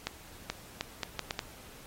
accelerating click train, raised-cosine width 0.2 ms, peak -14 dBFS, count 7, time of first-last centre 0.07-1.392 s, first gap 430 ms, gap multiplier 0.72, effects pink hiss -52 dBFS RMS until 1.86 s + AAC 48 kbps

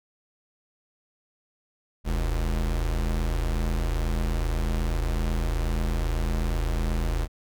square tone pair together, 41.21 / 69.3 Hz, E1 / C#2, 0 / 0 cents, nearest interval major sixth, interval 900 cents, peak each -25 / -31 dBFS, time 2.04-7.28 s, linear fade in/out 50 ms, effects none

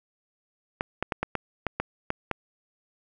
clicks, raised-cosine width 0.5 ms, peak -11 dBFS, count 9, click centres 0.809 / 1.026 / 1.122 / 1.23 / 1.353 / 1.667 / 1.8 / 2.104 / 2.313 s, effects none

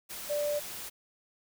sine tone in noise, 587.3 Hz, D5, in tune, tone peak -28 dBFS, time 0.29-0.6 s, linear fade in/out 20 ms, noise white, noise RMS -41 dBFS, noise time 0.09-0.9 s, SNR +10 dB, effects none

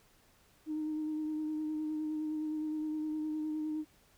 sine tone with vibrato, 308.3 Hz, D#4, 16 cents flat, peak -32 dBFS, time 0.66-3.85 s, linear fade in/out 50 ms, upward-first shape sine, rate 9.7 Hz, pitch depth 19 cents each way, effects tanh soft clip ceiling -29 dBFS + pink hiss -66 dBFS RMS until 4.17 s

